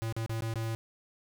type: tone with dropouts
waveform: square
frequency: 112.9 Hz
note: A2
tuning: 45 cents sharp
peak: -32 dBFS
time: 0.02-0.75 s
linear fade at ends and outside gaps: 0 ms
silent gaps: 0.125-0.165 / 0.262-0.295 / 0.407-0.422 / 0.538-0.557 s
effects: none